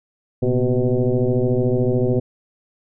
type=tone with frequency modulation; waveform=sine; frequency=130.81 Hz; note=C3; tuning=in tune; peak=-15 dBFS; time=0.42-2.2 s; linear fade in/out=10 ms; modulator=124 Hz; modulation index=3.2; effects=none